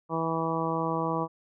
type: harmonic tone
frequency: 163.3 Hz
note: E3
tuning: 16 cents flat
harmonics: 1 / 2 / 3 / 4 / 5 / 6 / 7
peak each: -33 / -33 / -33 / -36 / -36 / -33 / -34 dBFS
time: 0.09-1.28 s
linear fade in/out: 50 ms
effects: none